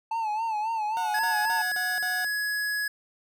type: tone with vibrato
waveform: triangle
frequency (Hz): 877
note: A5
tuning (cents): -6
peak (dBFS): -24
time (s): 0.11-1.62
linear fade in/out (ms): 5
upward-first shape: sine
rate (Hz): 3.7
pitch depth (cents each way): 79
type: tone bursts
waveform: 30% pulse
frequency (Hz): 732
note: F#5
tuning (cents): -19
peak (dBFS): -30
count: 5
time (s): 0.97-2.246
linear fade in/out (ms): 0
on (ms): 220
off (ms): 44
type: tone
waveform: square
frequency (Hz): 1680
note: G#6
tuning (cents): +19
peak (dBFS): -27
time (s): 1.14-2.88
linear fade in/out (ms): 5
effects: none